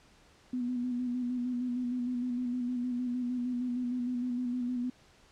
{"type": "tone with vibrato", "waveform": "sine", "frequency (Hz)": 246.9, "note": "B3", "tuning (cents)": 0, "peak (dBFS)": -30, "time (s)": [0.53, 4.9], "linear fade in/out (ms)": 5, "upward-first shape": "square", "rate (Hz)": 6.5, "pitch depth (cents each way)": 29, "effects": ["pink hiss -61 dBFS RMS until 5.31 s", "low-pass 7000 Hz 12 dB/octave"]}